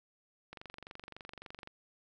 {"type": "click train", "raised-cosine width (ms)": 0.3, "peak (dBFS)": -30, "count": 28, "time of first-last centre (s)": [0.53, 1.674], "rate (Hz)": 23.6, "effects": []}